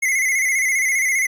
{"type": "tone with vibrato", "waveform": "square", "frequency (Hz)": 2093, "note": "C7", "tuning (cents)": 0, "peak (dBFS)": -17, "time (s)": [0.02, 1.27], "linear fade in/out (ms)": 10, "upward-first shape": "square", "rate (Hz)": 15, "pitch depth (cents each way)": 57, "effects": ["resampled to 32000 Hz"]}